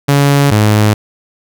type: tone pair in turn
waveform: sawtooth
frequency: 141.5 / 106.01 Hz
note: C#3 / G#2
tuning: +36 / +36 cents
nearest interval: perfect fourth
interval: 500 cents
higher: first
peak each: -3 dBFS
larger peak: neither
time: 0.08-0.51 / 0.51-0.94 s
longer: neither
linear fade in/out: 10 ms
effects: none